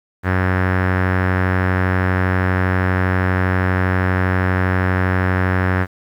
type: tone with low-pass filter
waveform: sawtooth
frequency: 92.5 Hz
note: F#2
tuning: in tune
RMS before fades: -17 dBFS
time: 0.23-5.87 s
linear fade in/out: 50 ms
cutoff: 1700 Hz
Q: 3.8
effects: 8-bit